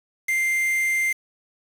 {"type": "tone with quantisation", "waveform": "triangle", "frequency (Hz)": 2093, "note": "C7", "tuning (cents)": 0, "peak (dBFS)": -18, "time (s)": [0.28, 1.13], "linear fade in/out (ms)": 10, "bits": 5, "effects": ["resampled to 32000 Hz"]}